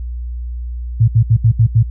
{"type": "tone bursts at uneven times", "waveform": "sine", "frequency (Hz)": 113.2, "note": "A2", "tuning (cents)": 50, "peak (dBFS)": -6, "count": 6, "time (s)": [[1, 1.08], [1.15, 1.23], [1.3, 1.37], [1.44, 1.52], [1.59, 1.67], [1.75, 1.83]], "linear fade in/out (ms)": 10, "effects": ["added 60 Hz sine -21 dBFS peak until 1.9 s"]}